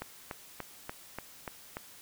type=click train; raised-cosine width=0.5 ms; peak=-22 dBFS; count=7; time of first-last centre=0.02-1.769 s; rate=3.43 Hz; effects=white hiss -53 dBFS RMS until 2.01 s